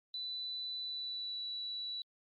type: tone with pitch glide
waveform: sine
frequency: 3985 to 3939 Hz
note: B7 to B7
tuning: +15 to -5 cents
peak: -38 dBFS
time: 0.14-2.02 s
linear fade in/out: 2 ms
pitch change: -20 cents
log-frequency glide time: 0.8-1.43 s
effects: Opus 48 kbps